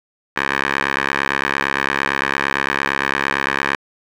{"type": "tone with band-pass filter", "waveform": "10% pulse", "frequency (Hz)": 68.8, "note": "C#2", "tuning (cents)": -12, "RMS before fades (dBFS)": -20, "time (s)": [0.36, 3.76], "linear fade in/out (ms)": 10, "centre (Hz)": 1700, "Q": 1.9, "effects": []}